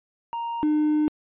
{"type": "tone pair in turn", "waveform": "triangle", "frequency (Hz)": [932.3, 303.1], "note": ["A#5", "D#4"], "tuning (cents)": [0, -45], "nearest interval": "octave + perfect fifth", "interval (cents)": 1945, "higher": "first", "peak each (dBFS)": [-25, -16], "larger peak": "second", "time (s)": [[0.33, 0.63], [0.63, 1.08]], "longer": "second", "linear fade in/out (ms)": 0, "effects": ["tanh soft clip ceiling -12 dBFS", "resampled to 8000 Hz"]}